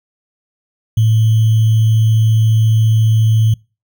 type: tone with sample-and-hold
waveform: sine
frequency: 110.7 Hz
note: A2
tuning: 11 cents sharp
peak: -8 dBFS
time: 0.97-3.54 s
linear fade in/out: 5 ms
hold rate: 3150 Hz
effects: noise-tail reverb RT60 0.3 s tail -26 dB re dry